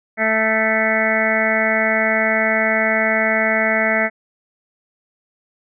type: harmonic tone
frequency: 220 Hz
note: A3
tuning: in tune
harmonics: 1 / 2 / 3 / 4 / 6 / 7 / 8 / 9 / 10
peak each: -24 / -28 / -20 / -29 / -27 / -26 / -24 / -20 / -23 dBFS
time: 0.17-4.1 s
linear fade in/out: 50 ms
effects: none